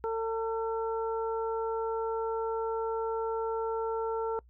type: harmonic tone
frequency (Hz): 450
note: A4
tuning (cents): +39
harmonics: 1 / 2 / 3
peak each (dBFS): -30 / -35 / -40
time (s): 0.04-4.39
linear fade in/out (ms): 0
effects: noise-tail reverb RT60 0.1 s tail -25 dB re dry + added 60 Hz sine -55 dBFS peak until 4.49 s